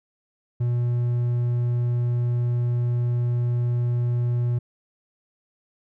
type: tone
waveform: triangle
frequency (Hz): 120.8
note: B2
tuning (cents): -38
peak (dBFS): -18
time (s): 0.6-4.59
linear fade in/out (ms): 10
effects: none